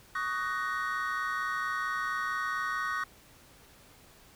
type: chord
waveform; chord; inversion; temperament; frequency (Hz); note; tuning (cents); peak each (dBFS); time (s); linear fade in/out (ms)
triangle; D# minor seventh; third; just; 1120.1 / 1244.5 / 1493.4 / 1866.8; C#6 / D#6 / F#6 / A#6; +18 / 0 / +16 / +2; -34; 0.15-3.04; 5
effects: pink hiss -57 dBFS RMS until 4.35 s